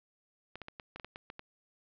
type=clicks; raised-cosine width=0.3 ms; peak=-27 dBFS; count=10; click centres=0.556 / 0.617 / 0.684 / 0.798 / 0.96 / 0.998 / 1.046 / 1.159 / 1.301 / 1.394 s; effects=low-pass 4000 Hz 12 dB/octave